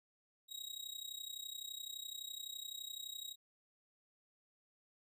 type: tone with amplitude modulation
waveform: sawtooth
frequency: 3809 Hz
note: A#7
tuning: 37 cents sharp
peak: -38 dBFS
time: 0.48-3.36 s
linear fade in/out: 50 ms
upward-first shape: sine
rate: 31.8 Hz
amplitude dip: 85%
effects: none